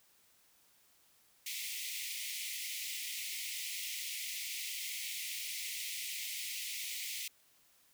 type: high-pass noise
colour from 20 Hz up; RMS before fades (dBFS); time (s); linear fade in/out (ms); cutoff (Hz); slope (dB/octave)
pink; -41; 1.46-7.28; 5; 2000; 96
effects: white hiss -68 dBFS RMS until 7.93 s